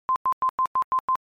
sine tone bursts, 1038 Hz, C6, 14 cents flat, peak -18 dBFS, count 7, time 0.09-1.155 s, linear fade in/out 0 ms, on 69 ms, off 97 ms, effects MP3 96 kbps

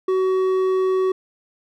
sine tone with hard clipping, 375.8 Hz, F#4, 27 cents sharp, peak -18 dBFS, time 0.08-1.12 s, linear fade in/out 5 ms, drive 6 dB, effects none

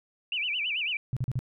sine tone with vibrato, 2637 Hz, E7, in tune, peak -27 dBFS, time 0.32-0.97 s, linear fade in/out 2 ms, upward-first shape sine, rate 9.1 Hz, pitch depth 240 cents each way
sine tone bursts, 127.2 Hz, C3, 48 cents flat, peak -25 dBFS, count 4, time 1.13-1.391 s, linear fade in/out 0 ms, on 36 ms, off 39 ms
effects none

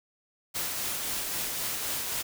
white noise with tremolo, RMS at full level -31 dBFS, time 0.54-2.23 s, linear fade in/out 20 ms, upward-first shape triangle, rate 3.8 Hz, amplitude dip 30%, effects none

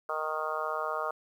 harmonic tone, 155.56 Hz, D#3, in tune, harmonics 3 / 4 / 5 / 6 / 7 / 8 / 9, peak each -39 / -36 / -40 / -41 / -37 / -35 / -40 dBFS, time 0.09-1.11 s, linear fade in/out 2 ms, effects 10-bit

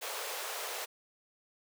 pink high-pass noise, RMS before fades -39 dBFS, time 0.01-0.86 s, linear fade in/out 20 ms, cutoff 430 Hz, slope 48 dB/octave, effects none

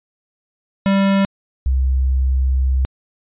square / sine tone pair in turn, 196 / 65.41 Hz, G3 / C2, 0 / 0 cents, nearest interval octave + perfect fifth, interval 1900 cents, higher first, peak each -13 dBFS, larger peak neither, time 0.86-1.25 / 1.66-2.85 s, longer second, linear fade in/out 0 ms, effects resampled to 8000 Hz

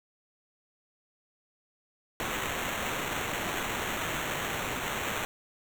white noise with sample-and-hold, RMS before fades -33 dBFS, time 2.2-5.25 s, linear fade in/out 0 ms, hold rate 4900 Hz, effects none

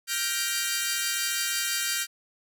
10% pulse chord, G minor seventh, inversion third, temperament equal with one note detuned, 1396.9 / 1568 / 1887.4 / 2349 Hz, F6 / G6 / Bb6 / D7, 0 / 0 / +21 / 0 cents, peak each -25 / -22 / -23 / -23 dBFS, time 0.07-2.07 s, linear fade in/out 50 ms, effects none

